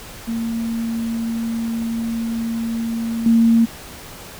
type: tone with level steps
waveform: sine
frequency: 229.1 Hz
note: A#3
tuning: 30 cents flat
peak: -20 / -10 dBFS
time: 0.27-3.66 s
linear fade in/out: 20 ms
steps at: 3.26 s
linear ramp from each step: 2 ms
effects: pink hiss -37 dBFS RMS until 4.39 s